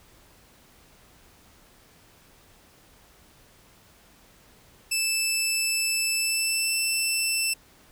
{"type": "tone with pitch glide", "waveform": "15% pulse", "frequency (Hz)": [2637, 2666], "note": ["E7", "E7"], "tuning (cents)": [0, 19], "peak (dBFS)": -16, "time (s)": [4.91, 7.54], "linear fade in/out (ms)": 10, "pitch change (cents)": 19, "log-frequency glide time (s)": [6.16, 6.75], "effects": ["pink hiss -56 dBFS RMS until 7.91 s"]}